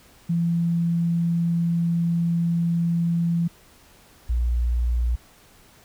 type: tone pair in turn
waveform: sine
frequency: 169.3 / 59.55 Hz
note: E3 / A#1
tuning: +46 / +38 cents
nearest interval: octave + tritone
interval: 1808 cents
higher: first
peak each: -19 dBFS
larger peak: neither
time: 0.29-3.48 / 4.29-5.16 s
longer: first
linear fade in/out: 10 ms
effects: pink hiss -53 dBFS RMS until 5.84 s